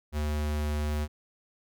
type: tone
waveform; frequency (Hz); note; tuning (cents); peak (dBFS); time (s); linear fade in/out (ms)
square; 74.9; D2; +35; -28; 0.12-1.08; 50
effects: none